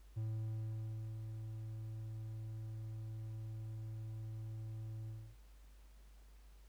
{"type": "tone with ADSR envelope", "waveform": "triangle", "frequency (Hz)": 110, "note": "A2", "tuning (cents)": 0, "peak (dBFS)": -35, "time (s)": [0.16, 5.37], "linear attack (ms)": 15, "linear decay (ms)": 1000, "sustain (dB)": -6, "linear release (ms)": 290, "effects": ["added 50 Hz sine -57 dBFS peak until 6.68 s", "pink hiss -71 dBFS RMS until 6.68 s"]}